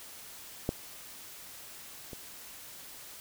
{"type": "clicks", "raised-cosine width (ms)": 2, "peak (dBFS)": [-15, -29], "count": 2, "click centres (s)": [0.691, 2.132], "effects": ["white hiss -48 dBFS RMS until 3.2 s"]}